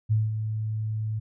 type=tone with ADSR envelope; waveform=sine; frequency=108.8 Hz; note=A2; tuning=19 cents flat; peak=-18 dBFS; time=0.09-1.2 s; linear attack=27 ms; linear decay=190 ms; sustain=-8 dB; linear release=16 ms; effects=none